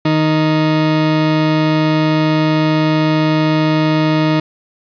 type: tone pair together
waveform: 40% pulse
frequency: 155.55 / 311.1 Hz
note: D#3 / D#4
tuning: 0 / 0 cents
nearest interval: octave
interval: 1200 cents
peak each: -14 dBFS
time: 0.05-4.4 s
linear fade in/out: 5 ms
effects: resampled to 11025 Hz + 8-bit

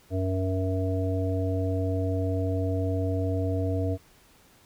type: harmonic tone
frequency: 93.9 Hz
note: F#2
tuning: 26 cents sharp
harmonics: 1 / 3 / 5 / 7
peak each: -26 / -31 / -33 / -34 dBFS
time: 0.1-3.98 s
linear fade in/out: 50 ms
effects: pink hiss -58 dBFS RMS until 4.65 s

